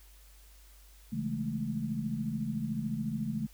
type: chord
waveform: sine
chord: A major seventh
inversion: first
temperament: just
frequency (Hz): 137.5 / 165 / 206.2 / 220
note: C#3 / E3 / G#3 / A3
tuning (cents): -14 / +2 / -12 / 0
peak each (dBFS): -38 / -39 / -38 / -34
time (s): 1.12-3.47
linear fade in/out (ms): 10
effects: added 50 Hz sine -54 dBFS peak until 3.53 s + white hiss -61 dBFS RMS until 3.53 s